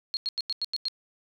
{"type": "tone bursts", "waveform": "sine", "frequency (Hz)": 4273, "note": "C8", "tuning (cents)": 36, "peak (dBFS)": -26, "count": 7, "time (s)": [0.14, 0.883], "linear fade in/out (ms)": 0, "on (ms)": 29, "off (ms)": 90, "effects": []}